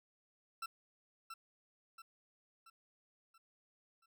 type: tone with echo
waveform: 40% pulse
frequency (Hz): 1341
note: E6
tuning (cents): +29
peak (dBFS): -39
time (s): 0.62-0.66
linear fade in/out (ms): 5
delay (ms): 680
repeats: 5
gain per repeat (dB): -6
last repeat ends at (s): 4.06
effects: none